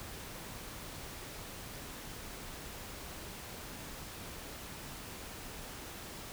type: silence
effects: pink hiss -46 dBFS RMS until 6.32 s